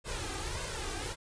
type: noise with flanger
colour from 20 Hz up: pink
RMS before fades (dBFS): -37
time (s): 0.04-1.16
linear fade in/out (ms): 50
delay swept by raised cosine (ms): 1.9 to 2.56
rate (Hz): 1.7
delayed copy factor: +0.75
effects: resampled to 22050 Hz